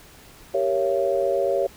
sine chord, G diminished seventh, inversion none, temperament equal with one note detuned, 392 / 466.2 / 554.4 / 675.8 Hz, G4 / Bb4 / Db5 / Fb5, 0 / 0 / 0 / +43 cents, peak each -25 / -28 / -22 / -27 dBFS, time 0.54-1.67 s, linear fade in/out 5 ms, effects pink hiss -48 dBFS RMS until 1.76 s

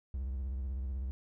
triangle tone with vibrato, 65.41 Hz, C2, in tune, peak -32 dBFS, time 0.14-1.11 s, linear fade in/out 0 ms, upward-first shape sine, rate 16 Hz, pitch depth 140 cents each way, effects none

